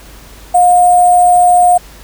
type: tone with sample-and-hold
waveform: sine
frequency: 713 Hz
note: F5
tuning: 36 cents sharp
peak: -4 dBFS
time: 0.54-1.78 s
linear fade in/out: 10 ms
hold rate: 8820 Hz
effects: added 50 Hz sine -36 dBFS peak until 2.03 s + pink hiss -38 dBFS RMS until 2.03 s